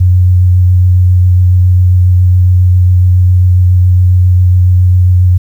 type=tone with vibrato; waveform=sine; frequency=90.6 Hz; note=F#2; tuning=36 cents flat; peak=-3 dBFS; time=0-5.38 s; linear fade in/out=10 ms; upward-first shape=triangle; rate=7.3 Hz; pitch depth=18 cents each way; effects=7-bit